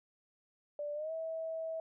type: tone with pitch glide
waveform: sine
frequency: 587.3 to 647.9 Hz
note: D5 to E5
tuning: 0 to -30 cents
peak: -36 dBFS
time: 0.79-1.8 s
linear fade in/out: 2 ms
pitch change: +170 cents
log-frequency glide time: 0.94-1.12 s
effects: none